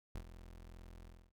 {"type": "tone with ADSR envelope", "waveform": "30% pulse", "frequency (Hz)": 42.4, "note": "E1", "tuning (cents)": 50, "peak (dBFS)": -37, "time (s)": [0.15, 1.32], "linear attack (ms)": 5, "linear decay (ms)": 71, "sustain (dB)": -12, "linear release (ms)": 270, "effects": []}